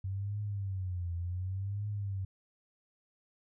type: tone with vibrato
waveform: sine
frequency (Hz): 94.5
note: F#2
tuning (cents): +37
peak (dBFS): -33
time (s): 0.04-2.25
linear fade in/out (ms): 5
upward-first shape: triangle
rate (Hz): 0.68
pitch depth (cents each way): 180
effects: none